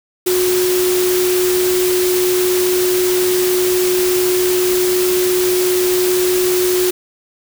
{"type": "tone in noise", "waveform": "sine", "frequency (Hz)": 364.3, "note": "F#4", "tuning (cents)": -27, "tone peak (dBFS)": -13, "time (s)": [0.26, 6.91], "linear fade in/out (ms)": 10, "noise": "white", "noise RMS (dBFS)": -21, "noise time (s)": [0.26, 6.91], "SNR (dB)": 5, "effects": []}